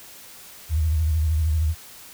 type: tone with vibrato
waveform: sine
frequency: 78.6 Hz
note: D#2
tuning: 18 cents sharp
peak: -18 dBFS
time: 0.69-1.75 s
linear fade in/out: 50 ms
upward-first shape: sine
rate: 13 Hz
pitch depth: 89 cents each way
effects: white hiss -44 dBFS RMS until 2.13 s